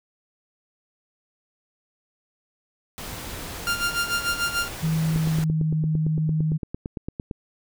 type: noise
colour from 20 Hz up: pink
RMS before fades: -35 dBFS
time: 2.98-5.44 s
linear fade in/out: 0 ms
type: tone with tremolo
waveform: sawtooth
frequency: 1396.9 Hz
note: F6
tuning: in tune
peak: -17 dBFS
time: 3.67-4.68 s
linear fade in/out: 0 ms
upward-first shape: sine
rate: 6.8 Hz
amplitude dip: 75%
type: tone with pitch glide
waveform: sine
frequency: 160 to 156.44 Hz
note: D#3 to D#3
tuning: +49 to +10 cents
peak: -20 dBFS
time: 4.82-6.58 s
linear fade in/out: 20 ms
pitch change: -39 cents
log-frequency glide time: 5.09-5.76 s
type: click train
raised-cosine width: 3 ms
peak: -17 dBFS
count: 20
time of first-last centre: 5.16-7.312 s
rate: 8.83 Hz
effects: none